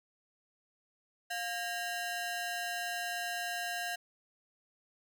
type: ring-modulated tone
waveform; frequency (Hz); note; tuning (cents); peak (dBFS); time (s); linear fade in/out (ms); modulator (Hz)
sawtooth; 1161; D6; -20; -28; 1.3-3.96; 10; 455
effects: none